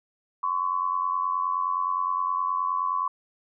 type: tone pair together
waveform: sine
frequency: 1032 / 1121.6 Hz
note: C6 / C#6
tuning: -24 / +20 cents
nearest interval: minor second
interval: 144 cents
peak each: -27 / -26 dBFS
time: 0.43-3.08 s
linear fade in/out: 5 ms
effects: none